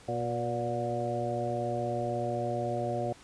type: harmonic tone with a mistuned harmonic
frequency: 120 Hz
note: B2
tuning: 49 cents flat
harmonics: 1 / 2 / 3 / 4 / 5 / 6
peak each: -36 / -39 / -37 / -39 / -34 / -35 dBFS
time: 0.08-3.13 s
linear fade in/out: 5 ms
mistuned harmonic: 5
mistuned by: -47 cents
effects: pink hiss -54 dBFS RMS until 3.23 s + resampled to 22050 Hz